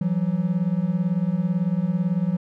triangle beating tone pair, 168.4 / 186.4 Hz, E3 / F#3, +37 / +13 cents, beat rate 18 Hz, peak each -21 dBFS, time 0.01-2.37 s, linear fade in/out 5 ms, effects none

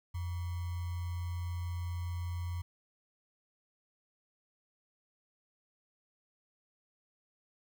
sine tone with sample-and-hold, 87.31 Hz, F2, in tune, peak -34 dBFS, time 0.14-2.62 s, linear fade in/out 10 ms, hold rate 1050 Hz, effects none

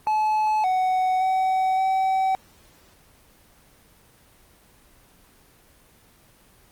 triangle tone with pitch steps, 860 / 745 / 755 / 763 Hz, A5 / F#5 / F#5 / G5, -40 / +12 / +35 / -47 cents, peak -17 dBFS, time 0.07-2.35 s, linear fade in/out 0 ms, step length 570 ms, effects pink hiss -55 dBFS RMS until 6.71 s + Opus 24 kbps

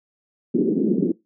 white band-pass noise, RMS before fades -20 dBFS, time 0.54-1.12 s, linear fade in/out 5 ms, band 180 to 390 Hz, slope 48 dB/octave, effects noise-tail reverb RT60 0.2 s tail -21 dB re dry

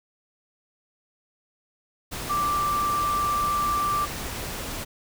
sine tone in noise, 1174.7 Hz, D6, in tune, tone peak -22 dBFS, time 2.29-4.06 s, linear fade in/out 20 ms, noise pink, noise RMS -33 dBFS, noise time 2.11-4.85 s, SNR +8 dB, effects none

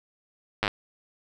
slowing click train, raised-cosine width 0.3 ms, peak -8 dBFS, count 6, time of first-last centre 0.63-0.679 s, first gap 9 ms, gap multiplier 1.04, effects none

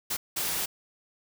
white noise bursts at uneven times, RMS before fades -30 dBFS, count 2, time 0.1-0.17 / 0.36-0.66 s, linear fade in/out 10 ms, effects none

